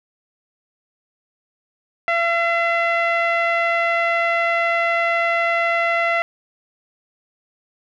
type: tone with low-pass filter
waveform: sawtooth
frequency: 678 Hz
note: E5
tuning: 49 cents sharp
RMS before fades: -19 dBFS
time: 2.08-6.22 s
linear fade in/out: 0 ms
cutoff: 2200 Hz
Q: 3.4
effects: none